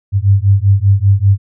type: beating tone pair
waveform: sine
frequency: 96.6 / 101.7 Hz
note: G2 / G#2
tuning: -25 / -36 cents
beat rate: 5.1 Hz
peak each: -10 dBFS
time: 0.12-1.38 s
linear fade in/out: 50 ms
effects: none